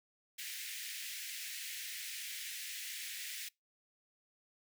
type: high-pass noise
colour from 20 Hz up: pink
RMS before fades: -44 dBFS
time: 0.38-3.49 s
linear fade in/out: 10 ms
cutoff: 1800 Hz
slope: 48 dB/octave
effects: noise-tail reverb RT60 0.2 s tail -25 dB re dry